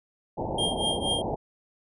white low-pass noise, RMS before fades -30 dBFS, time 0.37-1.36 s, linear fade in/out 20 ms, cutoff 900 Hz, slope 96 dB/octave
square tone with tremolo, 3209 Hz, G7, 40 cents sharp, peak -24 dBFS, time 0.58-1.22 s, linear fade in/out 5 ms, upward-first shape triangle, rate 4.2 Hz, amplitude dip 95%
effects resampled to 24000 Hz

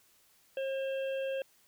harmonic tone, 537 Hz, C5, 45 cents sharp, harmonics 1 / 3 / 5 / 6, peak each -32 / -47 / -46 / -51 dBFS, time 0.57-1.42 s, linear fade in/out 2 ms, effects white hiss -66 dBFS RMS until 1.67 s

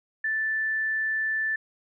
sine tone, 1760 Hz, A6, in tune, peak -24 dBFS, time 0.24-1.56 s, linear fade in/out 5 ms, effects none

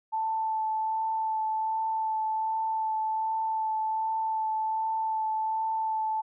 sine tone with vibrato, 880 Hz, A5, in tune, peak -26 dBFS, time 0.12-6.22 s, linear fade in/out 20 ms, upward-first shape sine, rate 1.3 Hz, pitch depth 12 cents each way, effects none

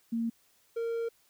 sine / triangle tone pair in turn, 230 / 461.9 Hz, A#3 / A#4, -23 / -16 cents, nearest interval octave, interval 1207 cents, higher second, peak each -28 dBFS, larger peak neither, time 0.12-0.3 / 0.76-1.09 s, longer second, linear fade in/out 10 ms, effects white hiss -67 dBFS RMS until 1.29 s

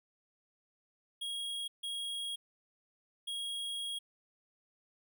square tone bursts at uneven times, 3290 Hz, G#7, 17 cents flat, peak -37 dBFS, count 3, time 1.21-1.68 / 1.83-2.36 / 3.27-3.99 s, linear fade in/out 10 ms, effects none

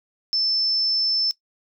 sine tone, 5290 Hz, E8, 5 cents sharp, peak -19 dBFS, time 0.33-1.31 s, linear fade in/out 0 ms, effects noise-tail reverb RT60 0.1 s tail -18 dB re dry

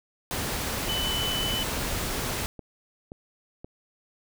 pink noise, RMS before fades -30 dBFS, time 0.31-2.46 s, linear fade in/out 0 ms
sine tone, 3002 Hz, F#7, 24 cents sharp, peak -28 dBFS, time 0.89-1.63 s, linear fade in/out 0 ms
click train, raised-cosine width 2 ms, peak -26 dBFS, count 5, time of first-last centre 1.54-3.645 s, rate 1.9 Hz
effects none

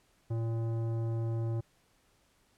sine tone with tanh clipping, 114.3 Hz, A#2, 34 cents flat, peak -32 dBFS, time 0.3-1.61 s, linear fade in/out 10 ms, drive 14 dB, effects pink hiss -69 dBFS RMS until 2.57 s + low-pass 12000 Hz 12 dB/octave

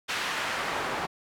pink noise with band-pass filter sweep, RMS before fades -31 dBFS, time 0.08-1.07 s, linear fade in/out 20 ms, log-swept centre 2300 to 860 Hz, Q 0.86, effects none

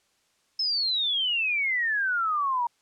sine exponential sweep, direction down, 5274 to 931 Hz, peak -23 dBFS, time 0.59-2.67 s, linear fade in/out 5 ms, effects white hiss -68 dBFS RMS until 2.81 s + low-pass 8000 Hz 12 dB/octave

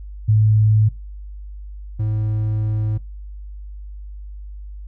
sine / triangle tone pair in turn, 107.6 / 107.6 Hz, A2 / A2, -38 / -38 cents, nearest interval unison, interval 0 cents, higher neither, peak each -11 / -16 dBFS, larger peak first, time 0.28-0.89 / 1.99-2.98 s, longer second, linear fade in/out 10 ms, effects noise-tail reverb RT60 0.2 s tail -22 dB re dry + added 50 Hz sine -31 dBFS peak until 4.87 s

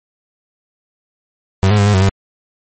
35% pulse tone with pitch steps, 95.8 / 104.6 / 100.9 / 103.5 / 94.3 / 97.4 Hz, G2 / G#2 / G#2 / G#2 / F#2 / G2, -39 / +13 / -49 / -5 / +33 / -11 cents, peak -7 dBFS, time 1.63-2.092 s, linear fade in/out 0 ms, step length 77 ms, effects MP3 32 kbps

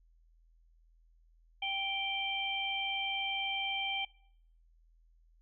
harmonic tone, 784 Hz, G5, in tune, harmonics 1 / 3 / 4, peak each -39 / -37 / -36 dBFS, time 1.62-4.05 s, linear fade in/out 5 ms, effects noise-tail reverb RT60 0.7 s tail -23 dB re dry + added 41 Hz sine -62 dBFS peak until 5.41 s

